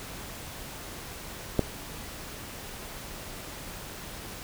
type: click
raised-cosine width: 2 ms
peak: -8 dBFS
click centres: 1.593 s
effects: pink hiss -41 dBFS RMS until 4.43 s